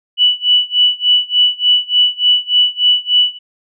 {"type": "tone with tremolo", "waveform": "sine", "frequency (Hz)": 2960, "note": "F#7", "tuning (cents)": 0, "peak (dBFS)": -6, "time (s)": [0.17, 3.39], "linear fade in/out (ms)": 50, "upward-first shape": "sine", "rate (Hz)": 3.4, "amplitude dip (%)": 95, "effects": []}